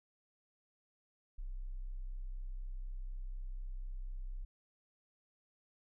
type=tone; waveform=sine; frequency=32.04 Hz; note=C1; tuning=35 cents flat; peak=-39 dBFS; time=1.38-4.45 s; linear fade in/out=10 ms; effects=none